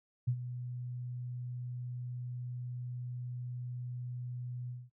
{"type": "tone with ADSR envelope", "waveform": "sine", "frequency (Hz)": 123.47, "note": "B2", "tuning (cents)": 0, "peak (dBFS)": -26, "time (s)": [0.27, 4.9], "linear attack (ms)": 13, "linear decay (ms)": 70, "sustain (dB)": -12, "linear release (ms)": 210, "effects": ["noise-tail reverb RT60 0.1 s tail -21 dB re dry"]}